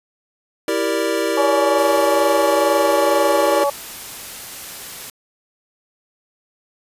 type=chord; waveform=square; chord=E half-diminished seventh; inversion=none; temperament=equal; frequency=329.6 / 392 / 466.2 / 587.3 Hz; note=E4 / G4 / Bb4 / D5; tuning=0 / 0 / 0 / 0 cents; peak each=-24 dBFS; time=0.68-3.64 s; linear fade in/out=2 ms
type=harmonic tone; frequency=282.6 Hz; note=C#4; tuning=34 cents sharp; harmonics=2 / 3 / 4; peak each=-17 / -21 / -23 dBFS; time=1.37-3.7 s; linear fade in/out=5 ms
type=noise; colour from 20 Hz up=white; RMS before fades=-33 dBFS; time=1.78-5.1 s; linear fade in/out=2 ms
effects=resampled to 32000 Hz